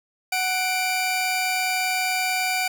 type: tone pair together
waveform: sawtooth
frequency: 741.8 / 2355 Hz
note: F#5 / D7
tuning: +4 / +4 cents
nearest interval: octave + minor sixth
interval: 2000 cents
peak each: -21 dBFS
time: 0.32-2.68 s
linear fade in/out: 5 ms
effects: none